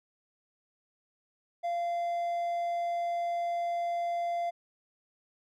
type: tone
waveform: triangle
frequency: 690 Hz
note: F5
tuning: 21 cents flat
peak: -27 dBFS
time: 1.63-4.51 s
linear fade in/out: 20 ms
effects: none